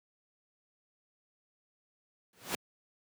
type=noise with exponential growth; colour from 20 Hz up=pink; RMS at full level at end=-30 dBFS; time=2.33-2.55 s; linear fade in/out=1 ms; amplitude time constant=46 ms; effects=high-pass 150 Hz 12 dB/octave